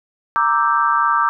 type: chord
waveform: sine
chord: E half-diminished seventh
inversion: second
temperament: equal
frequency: 932.3 / 1174.7 / 1318.5 / 1568 Hz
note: Bb5 / D6 / E6 / G6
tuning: 0 / 0 / 0 / 0 cents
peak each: -20 / -16 / -20 / -22 dBFS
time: 0.36-1.29 s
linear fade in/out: 0 ms
effects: none